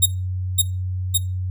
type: tone with echo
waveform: 5% pulse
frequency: 3726 Hz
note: A#7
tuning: 2 cents flat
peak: -3 dBFS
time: 0.02-0.06 s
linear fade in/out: 10 ms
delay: 560 ms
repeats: 2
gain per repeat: -2 dB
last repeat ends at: 1.18 s
effects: noise-tail reverb RT60 0.3 s tail -21 dB re dry + added 92 Hz sine -22 dBFS peak until 1.5 s